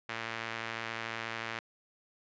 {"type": "tone with band-pass filter", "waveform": "sawtooth", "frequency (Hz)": 113.9, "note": "A#2", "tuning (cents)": -40, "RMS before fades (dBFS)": -39, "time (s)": [0.09, 1.59], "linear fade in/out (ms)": 0, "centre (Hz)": 2000, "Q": 1.3, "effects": ["resampled to 16000 Hz"]}